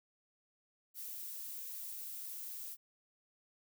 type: noise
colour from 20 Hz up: violet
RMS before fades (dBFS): -45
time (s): 0.94-2.77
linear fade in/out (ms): 50
effects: none